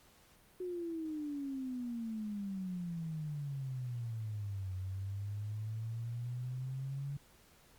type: exponential two-way sweep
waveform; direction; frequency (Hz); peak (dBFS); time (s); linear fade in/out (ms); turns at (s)
sine; down then up; 368 to 92.5 to 142.3; -37; 0.6-7.17; 5; 4.75
effects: pink hiss -64 dBFS RMS until 7.78 s + Opus 48 kbps